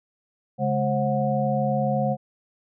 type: tone cluster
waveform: sine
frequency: 138.9 / 211 / 534 / 729 Hz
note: C#3 / G#3 / C5 / F#5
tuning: +4 / +28 / +35 / -26 cents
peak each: -26 dBFS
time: 0.58-2.17 s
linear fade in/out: 50 ms
effects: none